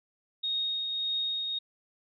sine tone with tremolo, 3729 Hz, A#7, in tune, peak -27 dBFS, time 0.43-1.59 s, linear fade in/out 10 ms, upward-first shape triangle, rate 1.7 Hz, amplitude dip 35%, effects none

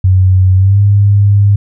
sine tone with pitch glide, 93.4 to 101.27 Hz, F#2 to G#2, +17 to -43 cents, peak -4 dBFS, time 0.04-1.56 s, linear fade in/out 5 ms, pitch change +140 cents, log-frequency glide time 0.55-0.8 s, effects none

